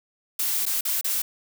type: noise with dropouts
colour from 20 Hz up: blue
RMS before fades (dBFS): -25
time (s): 0.39-1.22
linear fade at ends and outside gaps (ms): 5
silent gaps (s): 0.655-0.663 / 0.81-0.851 / 1.012-1.044
effects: none